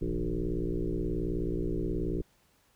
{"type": "tone with frequency modulation", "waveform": "sine", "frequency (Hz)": 168.1, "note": "E3", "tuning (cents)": 34, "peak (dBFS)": -28, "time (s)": [0.01, 2.22], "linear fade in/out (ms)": 10, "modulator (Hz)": 58.8, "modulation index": 4.2, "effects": ["pink hiss -67 dBFS RMS until 2.75 s"]}